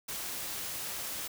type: noise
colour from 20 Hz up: white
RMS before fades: -38 dBFS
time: 0.08-1.28 s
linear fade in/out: 10 ms
effects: none